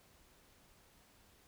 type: silence
effects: pink hiss -66 dBFS RMS until 1.47 s